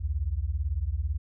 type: beating tone pair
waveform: sine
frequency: 63.4 / 81.4 Hz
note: B1 / E2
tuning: +46 / -21 cents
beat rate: 18 Hz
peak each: -29 dBFS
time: 0-1.18 s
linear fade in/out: 20 ms
effects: none